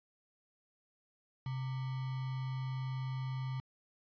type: tone with sample-and-hold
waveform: sine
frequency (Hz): 130.81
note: C3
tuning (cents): 0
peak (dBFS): -35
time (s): 1.46-3.6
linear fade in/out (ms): 2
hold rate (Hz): 1050
effects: resampled to 11025 Hz